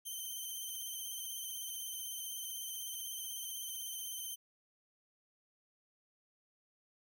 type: tone with vibrato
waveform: 5% pulse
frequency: 3110 Hz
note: G7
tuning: 14 cents flat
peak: -33 dBFS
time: 0.05-4.36 s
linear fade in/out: 20 ms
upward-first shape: sine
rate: 16 Hz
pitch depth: 30 cents each way
effects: none